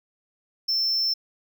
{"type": "tone", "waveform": "triangle", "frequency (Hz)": 5340, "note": "E8", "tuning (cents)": 22, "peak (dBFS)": -20, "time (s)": [0.68, 1.14], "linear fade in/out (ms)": 10, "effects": []}